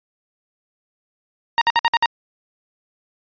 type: tone bursts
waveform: sawtooth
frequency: 932.3 Hz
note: A#5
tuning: in tune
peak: -9 dBFS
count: 6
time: 1.58-2.058 s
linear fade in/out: 0 ms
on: 33 ms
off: 56 ms
effects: resampled to 11025 Hz